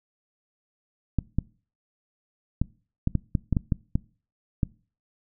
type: clicks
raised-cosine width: 5 ms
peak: -10 dBFS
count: 11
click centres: 1.187 / 1.386 / 2.616 / 3.074 / 3.153 / 3.352 / 3.527 / 3.568 / 3.722 / 3.955 / 4.632 s
effects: noise-tail reverb RT60 0.4 s tail -23 dB re dry